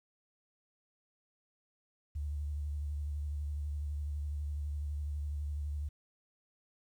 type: tone with vibrato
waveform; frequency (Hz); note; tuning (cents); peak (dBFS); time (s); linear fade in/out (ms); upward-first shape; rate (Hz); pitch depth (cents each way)
sine; 73.42; D2; 0; -34; 2.15-5.89; 10; sine; 12; 42
effects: 11-bit